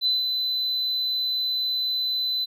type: tone with ADSR envelope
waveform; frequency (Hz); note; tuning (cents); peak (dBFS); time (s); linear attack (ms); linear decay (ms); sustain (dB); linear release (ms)
triangle; 4018; B7; +29; -15; 0.01-2.46; 51; 160; -6; 26
effects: tanh soft clip ceiling -17 dBFS